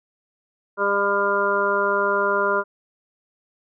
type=harmonic tone; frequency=200.7 Hz; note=G3; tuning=41 cents sharp; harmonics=1 / 2 / 3 / 5 / 6 / 7; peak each=-35 / -24 / -25 / -24 / -27 / -23 dBFS; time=0.77-2.64 s; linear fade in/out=50 ms; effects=none